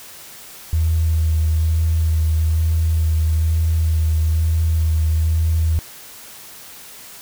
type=tone with vibrato; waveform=triangle; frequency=80.1 Hz; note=E2; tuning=49 cents flat; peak=-10 dBFS; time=0.73-5.79 s; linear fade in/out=0 ms; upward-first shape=sine; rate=1.1 Hz; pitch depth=21 cents each way; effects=tanh soft clip ceiling -12 dBFS + white hiss -39 dBFS RMS until 7.21 s